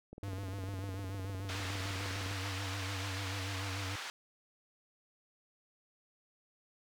click train, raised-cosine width 2 ms, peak -34 dBFS, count 44, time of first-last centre 0.13-2.313 s, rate 19.7 Hz
square tone with vibrato, 96.6 Hz, G2, 25 cents flat, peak -39 dBFS, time 0.23-3.96 s, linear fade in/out 5 ms, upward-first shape sine, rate 6.8 Hz, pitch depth 60 cents each way
pink band-pass noise, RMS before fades -43 dBFS, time 1.49-4.1 s, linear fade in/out 0 ms, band 1100 to 5100 Hz, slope 12 dB/octave
effects none

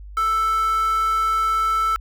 square tone with high-pass filter, 440.6 Hz, A4, 2 cents sharp, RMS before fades -20 dBFS, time 0.17-1.96 s, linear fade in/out 0 ms, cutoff 1300 Hz, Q 8.9, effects added 50 Hz sine -35 dBFS peak until 2 s

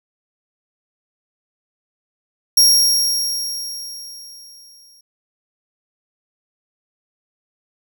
sawtooth tone with exponential decay, 5588 Hz, F8, in tune, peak -5 dBFS, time 2.57-5.01 s, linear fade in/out 5 ms, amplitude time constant 530 ms, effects none

